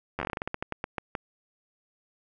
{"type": "slowing click train", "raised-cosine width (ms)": 0.5, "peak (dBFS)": -15, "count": 17, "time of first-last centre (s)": [0.19, 1.152], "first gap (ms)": 11, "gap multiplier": 1.2, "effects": []}